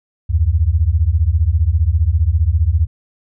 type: beating tone pair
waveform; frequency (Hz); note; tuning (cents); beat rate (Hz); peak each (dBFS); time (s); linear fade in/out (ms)
sine; 73.42 / 88.42; D2 / F2; 0 / +22; 15; -14; 0.29-2.87; 20
effects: none